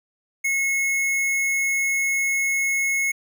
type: tone with hard clipping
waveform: sine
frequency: 2179 Hz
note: C#7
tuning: 30 cents flat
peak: -21 dBFS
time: 0.44-3.12 s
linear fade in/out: 10 ms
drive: 16 dB
effects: none